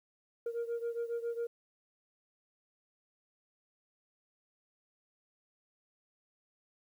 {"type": "beating tone pair", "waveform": "sine", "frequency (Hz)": [466.2, 473.5], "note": ["A#4", "A#4"], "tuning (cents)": [0, 27], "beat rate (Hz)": 7.3, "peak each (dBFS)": [-34, -37], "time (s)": [0.46, 1.47], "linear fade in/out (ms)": 5, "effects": ["tanh soft clip ceiling -31 dBFS", "11-bit"]}